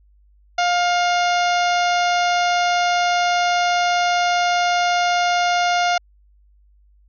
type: harmonic tone with a mistuned harmonic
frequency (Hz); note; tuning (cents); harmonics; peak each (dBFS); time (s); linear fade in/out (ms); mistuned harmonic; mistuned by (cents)
705; F5; +16; 1 / 2 / 3 / 4 / 5 / 6 / 7 / 8 / 9; -17 / -23 / -27 / -29 / -31 / -33 / -34 / -35 / -36; 0.58-5.98; 5; 3; +25
effects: added 50 Hz sine -51 dBFS peak until 7.08 s